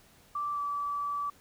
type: tone with pitch glide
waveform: sine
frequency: 1169 to 1153.6 Hz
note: D6 to D6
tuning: -8 to -31 cents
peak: -30 dBFS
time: 0.35-1.3 s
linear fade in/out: 5 ms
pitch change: -23 cents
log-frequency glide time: 0.53-0.6 s
effects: pink hiss -60 dBFS RMS until 1.4 s